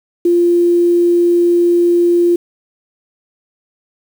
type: tone with quantisation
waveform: sine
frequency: 346.9 Hz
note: F4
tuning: 12 cents flat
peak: -8 dBFS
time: 0.25-2.36 s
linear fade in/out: 5 ms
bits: 6
effects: none